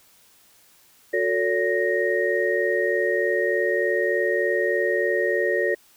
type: tone cluster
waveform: sine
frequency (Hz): 365.3 / 448.6 / 569 / 1865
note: F#4 / A4 / C#5 / A#6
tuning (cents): -22 / +34 / +45 / 0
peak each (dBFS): -25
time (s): 1.13-5.75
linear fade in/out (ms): 10
effects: white hiss -56 dBFS RMS until 5.96 s